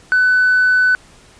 triangle tone with tanh clipping, 1500 Hz, F#6, 23 cents sharp, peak -10 dBFS, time 0.12-0.95 s, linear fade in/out 0 ms, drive 5 dB, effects pink hiss -46 dBFS RMS until 1.39 s + resampled to 22050 Hz

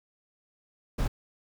brown noise, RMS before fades -27 dBFS, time 0.98-1.08 s, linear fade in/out 10 ms, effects none

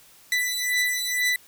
sawtooth beating tone pair, 1984 / 1986.1 Hz, B6 / B6, +7 / +9 cents, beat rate 2.1 Hz, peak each -22 dBFS, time 0.32-1.36 s, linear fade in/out 2 ms, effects white hiss -53 dBFS RMS until 1.47 s

